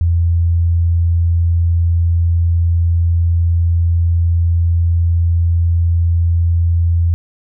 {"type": "tone", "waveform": "sine", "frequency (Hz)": 84.7, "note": "E2", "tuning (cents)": 48, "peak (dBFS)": -10, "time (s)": [0.01, 7.14], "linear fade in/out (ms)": 0, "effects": []}